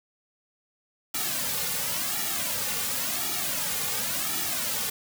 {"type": "noise with flanger", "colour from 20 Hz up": "white", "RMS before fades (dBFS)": -29, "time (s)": [1.14, 4.9], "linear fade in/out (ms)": 5, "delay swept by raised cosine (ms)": [1.9, 3.1], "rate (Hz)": 0.93, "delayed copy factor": -0.9, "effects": []}